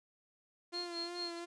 sawtooth tone with vibrato, 345.5 Hz, F4, 19 cents flat, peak -38 dBFS, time 0.72-1.46 s, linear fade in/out 20 ms, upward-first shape sine, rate 2.8 Hz, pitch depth 31 cents each way
sine tone with tremolo, 4241 Hz, C8, 23 cents sharp, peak -37 dBFS, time 0.73-1.4 s, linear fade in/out 20 ms, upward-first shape sine, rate 4.5 Hz, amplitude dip 100%
effects resampled to 22050 Hz

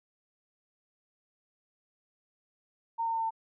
sine tone with pitch steps, 917 / 910.7 / 904.4 / 898.1 Hz, A#5 / A#5 / A5 / A5, -29 / -41 / +47 / +35 cents, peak -28 dBFS, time 2.98-3.308 s, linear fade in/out 20 ms, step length 82 ms, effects none

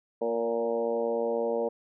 harmonic tone with a mistuned harmonic, 116.54 Hz, A#2, in tune, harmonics 2 / 3 / 4 / 5 / 6 / 7 / 8, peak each -37 / -38 / -28 / -31 / -40 / -40 / -42 dBFS, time 0.21-1.69 s, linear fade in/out 10 ms, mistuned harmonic 5, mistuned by -18 cents, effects none

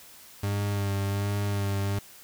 40% pulse tone with vibrato, 100.4 Hz, G2, 42 cents sharp, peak -25 dBFS, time 0.43-1.99 s, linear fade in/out 5 ms, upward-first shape sine, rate 1.3 Hz, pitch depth 23 cents each way, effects white hiss -50 dBFS RMS until 2.23 s

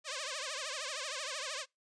5% pulse tone with vibrato, 569 Hz, C#5, 45 cents sharp, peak -26 dBFS, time 0.04-1.66 s, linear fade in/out 50 ms, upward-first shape triangle, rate 13 Hz, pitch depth 230 cents each way, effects noise-tail reverb RT60 0.2 s tail -26 dB re dry + resampled to 22050 Hz

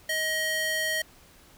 square tone with high-pass filter, 630 Hz, D#5, 21 cents sharp, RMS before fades -28 dBFS, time 0.09-1.02 s, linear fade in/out 5 ms, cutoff 1400 Hz, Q 1.6, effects pink hiss -55 dBFS RMS until 1.57 s

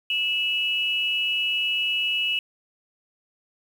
sine tone pair together, 2630 / 2918 Hz, E7 / F#7, -5 / -25 cents, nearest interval major second, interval 180 cents, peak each -25 / -24 dBFS, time 0.1-2.39 s, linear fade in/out 2 ms, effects 8-bit

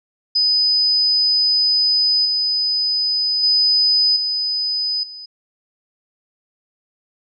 sine tone with level steps, 5000 Hz, D#8, 8 cents sharp, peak -13 / -16 / -12 / -18 / -32 dBFS, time 0.35-5.26 s, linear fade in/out 10 ms, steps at 2.25 / 3.43 / 4.16 / 5.03 s, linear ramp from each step 5 ms, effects none

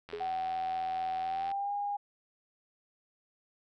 click train, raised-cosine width 0.3 ms, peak -30 dBFS, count 121, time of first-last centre 0.09-1.515 s, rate 84.2 Hz
sine tone with exponential decay, 418.6 Hz, G#4, 14 cents sharp, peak -33 dBFS, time 0.13-0.41 s, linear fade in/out 2 ms, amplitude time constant 59 ms
sine tone with pitch glide, 755 to 813.9 Hz, F#5 to G#5, +35 to -35 cents, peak -31 dBFS, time 0.2-1.97 s, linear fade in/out 10 ms, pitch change +130 cents, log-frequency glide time 1.21-1.73 s
effects none

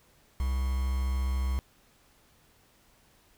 triangle tone with quantisation, 65.3 Hz, C2, 3 cents flat, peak -24 dBFS, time 0.4-1.59 s, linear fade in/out 0 ms, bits 7, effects pink hiss -63 dBFS RMS until 3.37 s

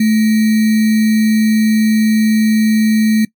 sine tone with sample-and-hold, 218 Hz, A3, 16 cents flat, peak -8 dBFS, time 0-3.25 s, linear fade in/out 5 ms, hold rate 2100 Hz, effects noise-tail reverb RT60 0.1 s tail -21 dB re dry + MP3 96 kbps

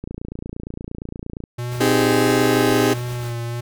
click train, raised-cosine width 3 ms, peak -17 dBFS, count 41, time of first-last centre 0.04-1.439 s, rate 28.6 Hz
square tone with vibrato, 120 Hz, B2, 49 cents flat, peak -25 dBFS, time 1.58-3.61 s, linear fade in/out 10 ms, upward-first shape sine, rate 1.5 Hz, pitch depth 35 cents each way
pink noise with tremolo, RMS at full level -37 dBFS, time 1.71-3.33 s, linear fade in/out 10 ms, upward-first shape sine, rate 7.3 Hz, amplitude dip 45%
35% pulse chord, Ab major seventh, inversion first, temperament just, 259.6 / 311.5 / 389.3 / 415.3 Hz, C4 / Eb4 / G4 / Ab4, -13 / +2 / -12 / 0 cents, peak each -19 dBFS, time 1.8-2.94 s, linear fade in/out 10 ms
effects none

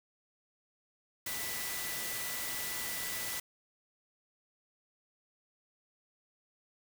sine tone in noise, 1978 Hz, B6, 2 cents sharp, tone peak -44 dBFS, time 1.26-3.4 s, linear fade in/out 5 ms, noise white, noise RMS -38 dBFS, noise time 1.26-3.4 s, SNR -9 dB, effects none

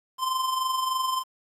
square tone with amplitude modulation, 1038 Hz, C6, 14 cents flat, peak -23 dBFS, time 0.18-1.24 s, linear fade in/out 50 ms, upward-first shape sine, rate 23.3 Hz, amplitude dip 50%, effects resampled to 32000 Hz + 9-bit

